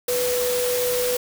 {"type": "tone in noise", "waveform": "sine", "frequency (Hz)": 493.9, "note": "B4", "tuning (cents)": 0, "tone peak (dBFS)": -21, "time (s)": [0.08, 1.17], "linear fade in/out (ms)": 5, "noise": "white", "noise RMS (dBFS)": -27, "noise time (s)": [0.08, 1.17], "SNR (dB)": 3, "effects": []}